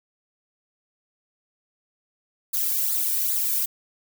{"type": "noise with flanger", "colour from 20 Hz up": "violet", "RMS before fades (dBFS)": -24, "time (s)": [2.53, 3.66], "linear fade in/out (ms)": 10, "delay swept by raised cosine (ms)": [0.34, 1.54], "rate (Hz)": 2.5, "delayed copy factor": -0.95, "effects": []}